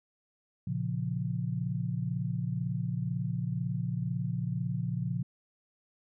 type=chord; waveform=sine; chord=Bb minor; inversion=none; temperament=equal; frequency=116.54 / 138.59 / 174.61 Hz; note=Bb2 / Db3 / F3; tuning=0 / 0 / 0 cents; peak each=-34 dBFS; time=0.67-5.23 s; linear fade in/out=5 ms; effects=none